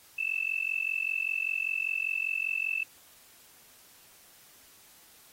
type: tone with amplitude modulation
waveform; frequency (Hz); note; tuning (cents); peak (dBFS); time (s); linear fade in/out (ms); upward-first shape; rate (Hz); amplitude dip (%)
sine; 2640; E7; +2; -24; 0.18-2.84; 10; sine; 45.1; 95
effects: white hiss -57 dBFS RMS until 5.32 s + AAC 48 kbps